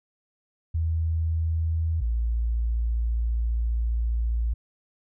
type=tone pair in turn; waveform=sine; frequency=81.2 / 57.42 Hz; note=E2 / A#1; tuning=-26 / -25 cents; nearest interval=tritone; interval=599 cents; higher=first; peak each=-22 dBFS; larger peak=neither; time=0.74-2.01 / 2.01-4.54 s; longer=second; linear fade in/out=10 ms; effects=none